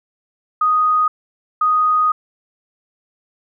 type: tone bursts at uneven times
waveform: sine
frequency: 1244.5 Hz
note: D#6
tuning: in tune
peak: -12 dBFS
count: 2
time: 0.61-1.08 / 1.61-2.12 s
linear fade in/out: 5 ms
effects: none